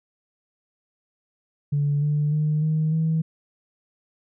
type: tone with pitch steps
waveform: sine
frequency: 144.5 / 148.31 / 152.21 / 156.22 / 160.33 Hz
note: D3 / D3 / D#3 / D#3 / E3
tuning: -28 / +17 / -38 / +7 / -48 cents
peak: -18 dBFS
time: 1.72-3.22 s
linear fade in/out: 10 ms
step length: 300 ms
effects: tanh soft clip ceiling -15 dBFS